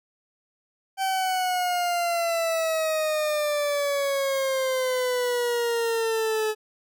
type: exponential sweep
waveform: 40% pulse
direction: down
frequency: 774 to 428.7 Hz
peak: -22 dBFS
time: 0.97-6.55 s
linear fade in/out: 50 ms
effects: none